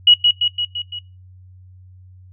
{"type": "tone with echo", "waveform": "sine", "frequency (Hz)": 2911, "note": "F#7", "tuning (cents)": -29, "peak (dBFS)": -6, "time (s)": [0.07, 0.14], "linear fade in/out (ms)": 5, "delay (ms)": 170, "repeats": 5, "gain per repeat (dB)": -4, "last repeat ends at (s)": 0.99, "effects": ["noise-tail reverb RT60 0.3 s tail -22 dB re dry", "added 92 Hz sine -41 dBFS peak until 2.32 s"]}